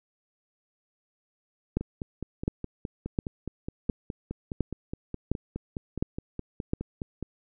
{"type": "two click trains", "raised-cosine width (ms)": 3, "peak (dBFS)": [-20, -12], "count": [27, 8], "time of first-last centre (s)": [[1.81, 7.227], [1.77, 6.735]], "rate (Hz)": [4.8, 1.41], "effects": []}